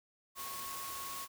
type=tone in noise; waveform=sine; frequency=1099 Hz; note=C#6; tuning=15 cents flat; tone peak=-44 dBFS; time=0.35-1.28 s; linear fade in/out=50 ms; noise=white; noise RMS=-44 dBFS; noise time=0.35-1.28 s; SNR=-3 dB; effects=none